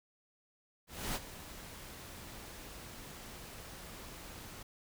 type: noise with ADSR envelope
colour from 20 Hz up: pink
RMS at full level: -36 dBFS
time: 0.87-4.63 s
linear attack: 280 ms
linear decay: 40 ms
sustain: -13 dB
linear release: 6 ms
effects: none